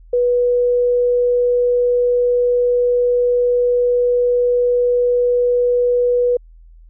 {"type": "tone", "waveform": "sine", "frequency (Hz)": 488.8, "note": "B4", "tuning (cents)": -18, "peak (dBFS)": -12, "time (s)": [0.13, 6.37], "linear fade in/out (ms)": 5, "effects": ["added 41 Hz sine -40 dBFS peak until 6.89 s"]}